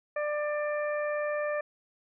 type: harmonic tone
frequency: 594 Hz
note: D5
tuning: 20 cents sharp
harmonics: 1 / 2 / 3 / 4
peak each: -29 / -38 / -37 / -44 dBFS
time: 0.16-1.61 s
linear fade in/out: 5 ms
effects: none